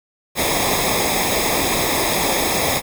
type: noise with comb filter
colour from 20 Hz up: pink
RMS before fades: -19 dBFS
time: 0.35-2.82 s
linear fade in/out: 50 ms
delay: 0.68 ms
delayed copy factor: -0.75
effects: none